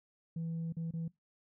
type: tone with dropouts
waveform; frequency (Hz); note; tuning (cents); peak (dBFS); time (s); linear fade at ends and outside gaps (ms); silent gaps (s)
sine; 164.81; E3; 0; -33; 0.36-1.08; 5; 0.725-0.767 / 0.91-0.936
effects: noise-tail reverb RT60 0.2 s tail -23 dB re dry + tanh soft clip ceiling -33 dBFS